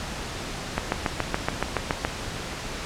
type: click train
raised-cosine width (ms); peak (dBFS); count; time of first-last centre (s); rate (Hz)
0.5; -7; 10; 0.78-2.049; 7.09
effects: pink hiss -33 dBFS RMS until 2.85 s + low-pass 7000 Hz 12 dB/octave